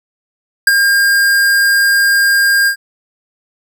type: tone with ADSR envelope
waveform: square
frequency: 1609 Hz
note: G6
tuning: 45 cents sharp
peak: -3 dBFS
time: 0.67-2.76 s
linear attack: 4 ms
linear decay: 25 ms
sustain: -6 dB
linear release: 87 ms
effects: none